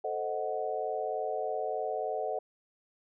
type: chord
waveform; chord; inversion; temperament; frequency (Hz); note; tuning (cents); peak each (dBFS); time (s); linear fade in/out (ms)
sine; A diminished seventh; none; equal; 440 / 523.3 / 622.3 / 740; A4 / C5 / Eb5 / Gb5; 0 / 0 / 0 / 0; -36 / -38 / -36 / -35; 0.04-2.39; 5
effects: none